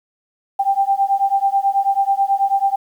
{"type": "beating tone pair", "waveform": "sine", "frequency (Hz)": [784, 793.2], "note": ["G5", "G5"], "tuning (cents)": [0, 20], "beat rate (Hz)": 9.2, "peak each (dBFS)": -17, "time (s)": [0.59, 2.76], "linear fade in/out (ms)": 10, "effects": ["8-bit"]}